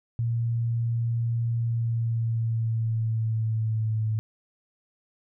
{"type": "tone with pitch glide", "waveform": "sine", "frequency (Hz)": [116.54, 109.37], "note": ["A#2", "A2"], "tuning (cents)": [0, -10], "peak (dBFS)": -23, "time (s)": [0.19, 4.19], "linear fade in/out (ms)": 0, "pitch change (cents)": -110, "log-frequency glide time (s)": [1.57, 4.07], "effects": []}